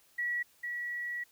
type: tone pair in turn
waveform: sine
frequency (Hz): 1931 / 1931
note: B6 / B6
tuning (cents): -39 / -39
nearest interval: unison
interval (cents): 0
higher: neither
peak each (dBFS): -30 / -34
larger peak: first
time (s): 0.18-0.43 / 0.63-1.24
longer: second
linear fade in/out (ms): 10
effects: white hiss -65 dBFS RMS until 1.31 s